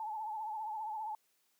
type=tone with vibrato; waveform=sine; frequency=866 Hz; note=A5; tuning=28 cents flat; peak=-37 dBFS; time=0-1.15 s; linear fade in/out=2 ms; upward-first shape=triangle; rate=15 Hz; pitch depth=75 cents each way; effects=white hiss -75 dBFS RMS until 1.59 s + high-pass 200 Hz 12 dB/octave